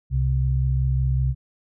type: tone pair together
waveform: sine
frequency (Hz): 65.47 / 130.81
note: C2 / C3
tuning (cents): +2 / 0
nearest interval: octave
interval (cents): 1198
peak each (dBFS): -21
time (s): 0.1-1.35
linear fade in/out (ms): 50
effects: none